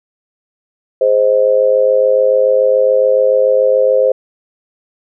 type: tone with amplitude modulation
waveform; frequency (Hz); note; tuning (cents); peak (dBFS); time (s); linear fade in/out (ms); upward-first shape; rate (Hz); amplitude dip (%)
sine; 523.3; C5; 0; -4; 1.01-4.12; 5; sine; 107; 85
effects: none